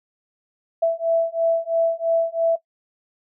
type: beating tone pair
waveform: sine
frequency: 661 / 664 Hz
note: E5 / E5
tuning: +5 / +12 cents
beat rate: 3 Hz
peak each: -20 dBFS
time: 0.82-2.56 s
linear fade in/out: 10 ms
effects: noise-tail reverb RT60 0.1 s tail -18 dB re dry